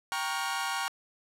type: chord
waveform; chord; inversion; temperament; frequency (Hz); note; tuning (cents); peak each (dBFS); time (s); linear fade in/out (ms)
sawtooth; G half-diminished seventh; none; equal with one note detuned; 784 / 932.3 / 1108.7 / 1421.3; G5 / Bb5 / Db6 / F6; 0 / 0 / 0 / +30; -32; 0.12-0.88; 0
effects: low-pass 12000 Hz 12 dB/octave